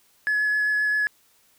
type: tone with vibrato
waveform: triangle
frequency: 1700 Hz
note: G#6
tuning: 40 cents sharp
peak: -17 dBFS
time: 0.27-1.07 s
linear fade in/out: 0 ms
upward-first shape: triangle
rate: 7.6 Hz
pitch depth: 12 cents each way
effects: tanh soft clip ceiling -16 dBFS + white hiss -61 dBFS RMS until 1.58 s